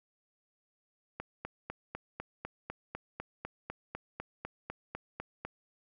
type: click train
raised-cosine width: 0.5 ms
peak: -23 dBFS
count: 18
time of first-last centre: 1.2-5.45 s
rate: 4 Hz
effects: none